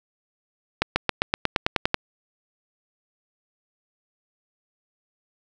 accelerating click train, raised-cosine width 0.3 ms, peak -3 dBFS, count 11, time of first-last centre 0.82-1.944 s, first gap 140 ms, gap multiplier 0.95, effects none

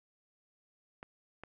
clicks, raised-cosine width 0.5 ms, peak -30 dBFS, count 2, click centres 1.029 / 1.436 s, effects none

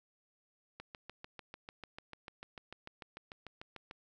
click train, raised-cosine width 0.3 ms, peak -30 dBFS, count 22, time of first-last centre 0.8-3.911 s, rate 6.75 Hz, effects none

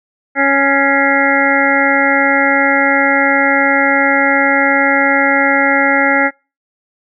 harmonic tone with a mistuned harmonic, 277.2 Hz, C#4, in tune, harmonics 1 / 2 / 3 / 5 / 6 / 7 / 8, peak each -17 / -17 / -17 / -17 / -17 / -17 / -17 dBFS, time 0.35-6.31 s, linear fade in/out 50 ms, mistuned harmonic 8, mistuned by -78 cents, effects noise-tail reverb RT60 0.3 s tail -25 dB re dry

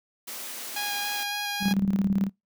white high-pass noise, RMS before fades -37 dBFS, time 0.27-1.24 s, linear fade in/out 10 ms, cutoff 190 Hz, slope 96 dB/octave
10% pulse tone with vibrato, 820 Hz, G#5, 22 cents flat, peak -20 dBFS, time 0.76-1.73 s, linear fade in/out 5 ms, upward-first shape square, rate 3.6 Hz, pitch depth 8 cents each way
sine tone with tremolo, 196 Hz, G3, in tune, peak -19 dBFS, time 1.6-2.3 s, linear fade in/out 50 ms, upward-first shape square, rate 18 Hz, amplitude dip 65%
effects noise-tail reverb RT60 0.2 s tail -26 dB re dry

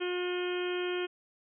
harmonic tone with a mistuned harmonic, 358.6 Hz, F4, 46 cents sharp, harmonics 1 / 2 / 3 / 4 / 5 / 6 / 7 / 8 / 9, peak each -31 / -45 / -46 / -42 / -46 / -48 / -43 / -47 / -43 dBFS, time 0-1.07 s, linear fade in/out 20 ms, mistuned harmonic 9, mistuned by -36 cents, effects none

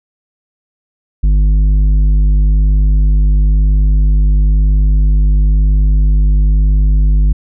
sine tone with tanh clipping, 50.5 Hz, G#1, 48 cents flat, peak -8 dBFS, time 1.23-7.33 s, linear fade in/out 10 ms, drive 8 dB, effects none

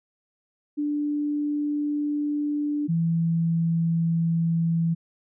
sine tone pair in turn, 294.1 / 166.01 Hz, D4 / E3, +3 / +13 cents, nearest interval minor seventh, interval 990 cents, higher first, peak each -23 / -20 dBFS, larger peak second, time 0.77-2.88 / 2.88-4.95 s, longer first, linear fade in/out 20 ms, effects none

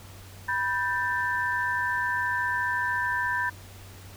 sine tone cluster, 981 / 1562 / 1776 Hz, B5 / G6 / A6, -12 / -7 / +16 cents, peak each -29 dBFS, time 0.48-3.5 s, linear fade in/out 10 ms, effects added 95 Hz sine -45 dBFS peak until 4.16 s + pink hiss -49 dBFS RMS until 4.16 s

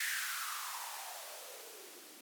violet noise with band-pass filter sweep, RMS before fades -43 dBFS, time 0-2.21 s, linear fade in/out 5 ms, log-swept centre 1900 to 280 Hz, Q 5.2, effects none

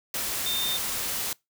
sine tone in noise, 3621 Hz, A7, 49 cents sharp, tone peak -27 dBFS, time 0.46-0.77 s, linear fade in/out 2 ms, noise white, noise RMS -30 dBFS, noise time 0.14-1.33 s, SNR 0 dB, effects noise-tail reverb RT60 0.2 s tail -24 dB re dry

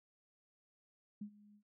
sine tone with ADSR envelope, 207.3 Hz, G#3, 3 cents flat, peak -40 dBFS, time 1.21-1.63 s, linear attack 7 ms, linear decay 80 ms, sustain -20 dB, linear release 81 ms, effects none

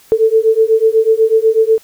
sine beating tone pair, 440 / 448.1 Hz, A4 / A4, 0 / +32 cents, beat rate 8.1 Hz, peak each -11 dBFS, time 0.12-1.78 s, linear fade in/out 0 ms, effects white hiss -46 dBFS RMS until 1.83 s

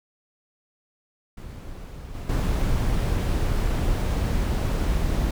brown noise with level steps, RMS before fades -37 / -33 / -23 dBFS, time 1.37-5.31 s, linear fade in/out 5 ms, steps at 2.14 / 2.29 s, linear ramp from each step 5 ms, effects none

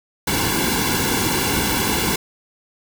pink noise with comb filter, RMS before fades -20 dBFS, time 0.27-2.16 s, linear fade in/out 5 ms, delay 1.6 ms, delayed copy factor -0.85, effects none

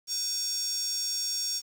square tone with high-pass filter, 505 Hz, B4, 39 cents sharp, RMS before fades -31 dBFS, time 0.07-1.62 s, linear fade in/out 50 ms, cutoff 5800 Hz, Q 9.3, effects 9-bit

